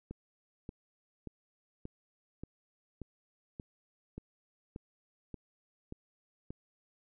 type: click train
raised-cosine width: 3 ms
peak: -29 dBFS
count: 12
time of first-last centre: 0.11-6.505 s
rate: 1.72 Hz
effects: none